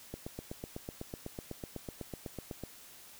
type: click train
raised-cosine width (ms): 2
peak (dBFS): -26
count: 21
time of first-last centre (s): 0.14-2.637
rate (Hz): 8.01
effects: white hiss -54 dBFS RMS until 3.19 s